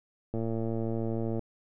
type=click train; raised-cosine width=2 ms; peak=-20 dBFS; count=120; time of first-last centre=0.34-1.393 s; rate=113 Hz; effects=none